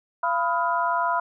sine tone cluster, 686 / 994 / 1267 / 1410 Hz, F5 / B5 / D#6 / F6, -31 / +11 / +31 / +16 cents, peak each -27 / -23 / -30 / -29 dBFS, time 0.23-1.2 s, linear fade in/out 5 ms, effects none

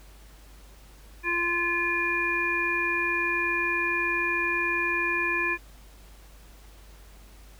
harmonic tone, 345.9 Hz, F4, 17 cents flat, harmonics 1 / 3 / 5 / 7, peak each -33 / -32 / -28 / -27 dBFS, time 1.23-5.58 s, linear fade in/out 50 ms, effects added 50 Hz sine -48 dBFS peak until 7.59 s + pink hiss -55 dBFS RMS until 7.59 s

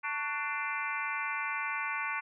harmonic tone with a mistuned harmonic, 296.2 Hz, D4, 15 cents sharp, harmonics 3 / 4 / 5 / 6 / 7 / 8 / 9, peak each -40 / -38 / -38 / -43 / -38 / -39 / -45 dBFS, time 0.03-2.21 s, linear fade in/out 20 ms, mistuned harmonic 4, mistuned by -93 cents, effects none

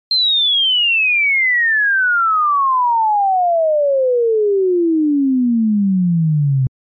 sine exponential sweep, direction down, 4186 to 127.9 Hz, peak -11 dBFS, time 0.11-6.67 s, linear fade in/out 2 ms, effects MP3 48 kbps

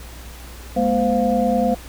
sine tone cluster, 209.9 / 239.9 / 515 / 703 Hz, G#3 / A#3 / C5 / F5, +19 / +50 / -28 / +11 cents, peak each -21 dBFS, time 0.76-1.75 s, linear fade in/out 10 ms, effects added 60 Hz sine -36 dBFS peak until 1.88 s + pink hiss -41 dBFS RMS until 1.88 s

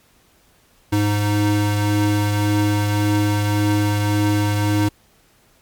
square tone pair together, 103.83 / 309.7 Hz, G#2 / D#4, 0 / -8 cents, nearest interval octave + perfect fifth, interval 1892 cents, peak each -18 / -21 dBFS, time 0.92-4.89 s, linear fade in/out 10 ms, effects pink hiss -56 dBFS RMS until 5.61 s + MP3 96 kbps

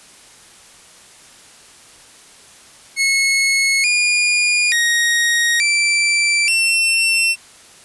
sawtooth tone with pitch steps, 2183 / 2430 / 1877 / 2339 / 2701 Hz, C#7 / D#7 / A#6 / D7 / E7, -27 / -42 / +11 / -8 / +42 cents, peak -10 dBFS, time 2.96-7.36 s, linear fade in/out 50 ms, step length 880 ms, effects white hiss -44 dBFS RMS until 7.84 s + resampled to 24000 Hz

